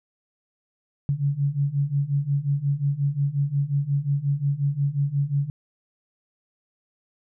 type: beating tone pair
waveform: sine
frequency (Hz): 138.59 / 144.19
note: C#3 / D3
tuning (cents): 0 / -31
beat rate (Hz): 5.6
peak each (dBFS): -25 / -23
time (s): 1.09-5.5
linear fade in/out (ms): 0
effects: none